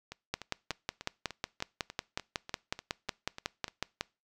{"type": "two click trains", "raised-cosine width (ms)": 0.2, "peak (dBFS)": [-24, -14], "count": [13, 21], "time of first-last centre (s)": [[0.12, 3.681], [0.34, 4.01]], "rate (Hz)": [3.37, 5.45], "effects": ["noise-tail reverb RT60 0.3 s tail -24 dB re dry"]}